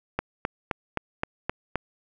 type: click train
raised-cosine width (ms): 0.5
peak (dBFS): -10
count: 7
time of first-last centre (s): 0.19-1.757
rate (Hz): 3.83
effects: none